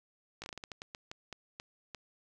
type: slowing click train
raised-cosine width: 0.2 ms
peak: -25 dBFS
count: 14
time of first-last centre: 0.42-1.947 s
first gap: 18 ms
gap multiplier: 1.28
effects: none